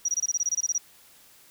sine tone bursts, 5770 Hz, F#8, 44 cents flat, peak -22 dBFS, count 13, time 0.05-0.781 s, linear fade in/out 5 ms, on 35 ms, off 23 ms, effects white hiss -55 dBFS RMS until 1.5 s

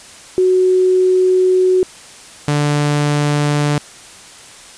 sine / sawtooth tone pair in turn, 370 / 146.83 Hz, F#4 / D3, 0 / 0 cents, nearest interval octave + major third, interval 1600 cents, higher first, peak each -9 dBFS, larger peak neither, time 0.38-1.83 / 2.48-3.78 s, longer first, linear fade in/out 0 ms, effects white hiss -38 dBFS RMS until 4.77 s + resampled to 22050 Hz

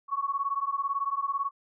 sine beating tone pair, 1104 / 1122 Hz, C#6 / C#6, -7 / +21 cents, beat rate 18 Hz, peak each -30 dBFS, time 0.08-1.51 s, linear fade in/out 50 ms, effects none

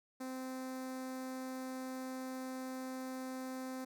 sawtooth tone with notch filter, 259.3 Hz, C4, 15 cents flat, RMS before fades -43 dBFS, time 0.2-3.85 s, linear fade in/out 10 ms, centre 3000 Hz, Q 1.2, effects none

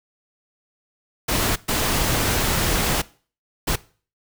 pink noise bursts at uneven times, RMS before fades -21 dBFS, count 3, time 1.28-1.56 / 1.68-3.02 / 3.67-3.76 s, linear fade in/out 10 ms, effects noise-tail reverb RT60 0.4 s tail -20 dB re dry

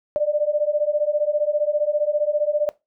sine beating tone pair, 587.3 / 602.3 Hz, D5 / D5, 0 / +44 cents, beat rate 15 Hz, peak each -21 dBFS, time 0.16-2.69 s, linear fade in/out 0 ms, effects noise-tail reverb RT60 0.2 s tail -20 dB re dry

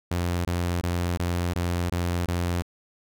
sawtooth tone bursts, 87.4 Hz, F2, 2 cents sharp, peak -20 dBFS, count 7, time 0.11-2.622 s, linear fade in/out 5 ms, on 340 ms, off 22 ms, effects none

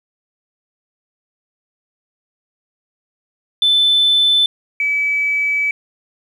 sine tone pair in turn, 3520 / 2293 Hz, A7 / D7, 0 / -42 cents, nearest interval perfect fifth, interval 742 cents, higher first, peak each -9 / -14 dBFS, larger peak first, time 3.62-4.46 / 4.8-5.71 s, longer second, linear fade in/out 2 ms, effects tanh soft clip ceiling -6 dBFS + 8-bit

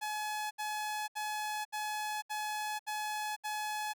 sawtooth tone bursts, 849 Hz, G#5, 38 cents sharp, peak -31 dBFS, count 7, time 0.01-3.936 s, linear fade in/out 20 ms, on 500 ms, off 71 ms, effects none

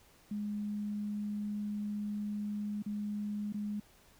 sine tone with dropouts, 207.7 Hz, G#3, in tune, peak -34 dBFS, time 0.31-3.8 s, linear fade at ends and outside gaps 5 ms, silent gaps 2.824-2.861 / 3.525-3.542 s, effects pink hiss -63 dBFS RMS until 4.19 s

